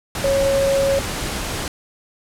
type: tone in noise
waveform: sine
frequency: 549 Hz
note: C#5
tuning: 17 cents flat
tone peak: -15 dBFS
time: 0.24-0.99 s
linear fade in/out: 2 ms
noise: pink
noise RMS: -25 dBFS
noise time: 0.15-1.68 s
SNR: +7 dB
effects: low-pass 11000 Hz 12 dB/octave